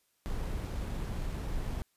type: noise with sample-and-hold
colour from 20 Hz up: brown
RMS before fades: -35 dBFS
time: 0.26-1.82 s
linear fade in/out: 0 ms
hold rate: 11025 Hz
effects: white hiss -74 dBFS RMS until 1.96 s + resampled to 32000 Hz